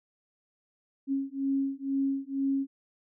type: beating tone pair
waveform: sine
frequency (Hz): 272 / 274.1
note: C#4 / C#4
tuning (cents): -33 / -19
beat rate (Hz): 2.1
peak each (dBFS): -30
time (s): 1.07-2.67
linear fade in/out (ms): 50
effects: none